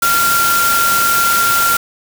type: tone in noise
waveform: sine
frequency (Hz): 1382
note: F6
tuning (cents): -19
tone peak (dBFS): -12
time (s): 0.02-1.77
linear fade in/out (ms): 5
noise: white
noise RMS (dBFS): -17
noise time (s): 0.02-1.77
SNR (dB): +2
effects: none